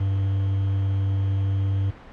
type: tone with quantisation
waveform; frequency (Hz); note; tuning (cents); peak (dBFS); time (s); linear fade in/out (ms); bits
triangle; 97.6; G2; -7; -18; 0-1.91; 10; 7
effects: pink hiss -44 dBFS RMS until 2.12 s + low-pass 2000 Hz 12 dB/octave